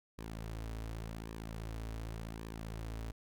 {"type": "tone with flanger", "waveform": "sawtooth", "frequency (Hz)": 55.3, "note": "A1", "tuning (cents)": 9, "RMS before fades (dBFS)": -43, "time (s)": [0.18, 3.12], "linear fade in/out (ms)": 10, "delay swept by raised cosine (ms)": [1.4, 5.8], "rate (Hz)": 0.88, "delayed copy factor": -0.55, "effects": []}